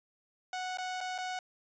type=tone with dropouts; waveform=sawtooth; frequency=738 Hz; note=F#5; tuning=5 cents flat; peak=-31 dBFS; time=0.53-1.39 s; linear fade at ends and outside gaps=2 ms; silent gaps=0.773-0.784 / 1.006-1.011 / 1.18-1.185 s; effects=resampled to 16000 Hz